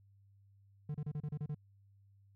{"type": "tone bursts", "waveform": "triangle", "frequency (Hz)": 148.9, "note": "D3", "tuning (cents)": 24, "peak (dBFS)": -34, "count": 8, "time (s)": [0.89, 1.547], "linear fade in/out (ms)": 5, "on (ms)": 55, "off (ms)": 31, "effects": ["added 99 Hz sine -62 dBFS peak until 2.35 s"]}